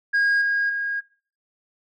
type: tone with level steps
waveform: sine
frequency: 1633 Hz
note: G#6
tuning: 30 cents flat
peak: -14 / -18 / -23 dBFS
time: 0.13-1.01 s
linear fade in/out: 20 ms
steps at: 0.41 / 0.69 s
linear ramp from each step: 10 ms
effects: noise-tail reverb RT60 0.4 s tail -19 dB re dry + tanh soft clip ceiling -16 dBFS